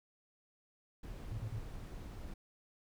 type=noise; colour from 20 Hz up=brown; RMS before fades=-46 dBFS; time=1.03-2.34 s; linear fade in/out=5 ms
type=tone bursts; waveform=sine; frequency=110 Hz; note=A2; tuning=in tune; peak=-37 dBFS; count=3; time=1.31-1.591 s; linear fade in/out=10 ms; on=73 ms; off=31 ms
effects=none